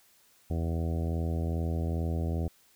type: harmonic tone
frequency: 82.41 Hz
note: E2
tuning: in tune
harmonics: 1 / 2 / 3 / 4 / 5 / 6 / 7 / 8 / 9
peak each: -29 / -35 / -39 / -41 / -43 / -45 / -46 / -47 / -48 dBFS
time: 0.5-2.48 s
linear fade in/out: 5 ms
effects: white hiss -63 dBFS RMS until 2.75 s